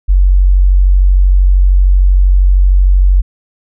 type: tone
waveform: sine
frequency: 46.48 Hz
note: F#1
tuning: 9 cents sharp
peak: -4 dBFS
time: 0.08-3.22 s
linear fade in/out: 20 ms
effects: none